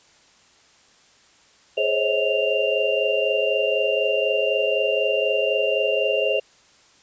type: tone cluster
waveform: sine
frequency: 421.8 / 525 / 549 / 640 / 2782 Hz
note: G#4 / C5 / C#5 / D#5 / F7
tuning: +27 / +6 / -17 / +49 / -7 cents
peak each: -25 dBFS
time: 1.77-6.4 s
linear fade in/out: 10 ms
effects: white hiss -55 dBFS RMS until 7.02 s + resampled to 16000 Hz